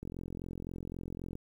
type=click train; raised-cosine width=3 ms; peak=-28 dBFS; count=59; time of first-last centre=0.03-1.354 s; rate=43.8 Hz; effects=10-bit

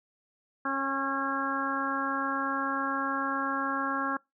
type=harmonic tone; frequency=272.9 Hz; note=C#4; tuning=27 cents flat; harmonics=1 / 2 / 3 / 4 / 5 / 6; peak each=-34 / -39 / -38 / -33 / -33 / -35 dBFS; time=0.65-4.17 s; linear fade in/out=5 ms; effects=noise-tail reverb RT60 0.2 s tail -24 dB re dry

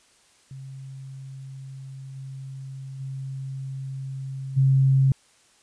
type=tone with level steps; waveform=sine; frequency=134.3 Hz; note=C3; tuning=46 cents sharp; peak=-36 / -34 / -30 / -15 dBFS; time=0.51-5.12 s; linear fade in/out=2 ms; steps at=2.15 / 2.99 / 4.56 s; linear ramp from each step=20 ms; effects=white hiss -59 dBFS RMS until 5.62 s + resampled to 22050 Hz

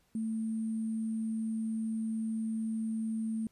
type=tone with sample-and-hold; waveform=sine; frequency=222.2 Hz; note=A3; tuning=17 cents sharp; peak=-31 dBFS; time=0.15-3.47 s; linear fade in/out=2 ms; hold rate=8820 Hz; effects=pink hiss -71 dBFS RMS until 3.51 s + resampled to 32000 Hz

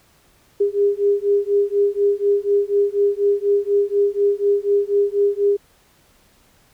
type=beating tone pair; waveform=sine; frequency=402.6 / 406.7 Hz; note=G4 / G#4; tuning=+46 / -36 cents; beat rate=4.1 Hz; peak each=-18 dBFS; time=0.6-5.57 s; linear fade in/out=10 ms; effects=pink hiss -56 dBFS RMS until 6.73 s

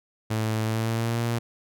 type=tone with pitch glide; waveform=sawtooth; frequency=110 to 117.22 Hz; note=A2 to A#2; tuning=0 to +10 cents; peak=-20 dBFS; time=0.3-1.39 s; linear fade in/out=10 ms; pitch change=+110 cents; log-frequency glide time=0.63-1.2 s; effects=none

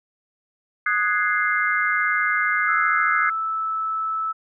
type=chord; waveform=sine; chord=Ab dominant seventh; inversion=second; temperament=equal; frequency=1244.5 / 1480 / 1661.2 / 2093 Hz; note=Eb6 / Gb6 / Ab6 / C7; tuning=0 / 0 / 0 / 0 cents; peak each=-24 dBFS; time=0.86-3.3 s; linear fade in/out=5 ms
type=tone with pitch glide; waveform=sine; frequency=1318.5 to 1309.4 Hz; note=E6 to E6; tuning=0 to -12 cents; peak=-22 dBFS; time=2.67-4.33 s; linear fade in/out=20 ms; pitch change=-12 cents; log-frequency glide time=3.09-3.75 s
effects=none

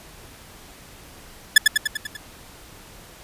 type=tone with echo; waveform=sawtooth; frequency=1725 Hz; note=A6; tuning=35 cents flat; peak=-3 dBFS; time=1.56-1.58 s; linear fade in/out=5 ms; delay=98 ms; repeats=6; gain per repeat=-4 dB; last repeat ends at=2.168 s; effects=pink hiss -45 dBFS RMS until 3.23 s + resampled to 32000 Hz

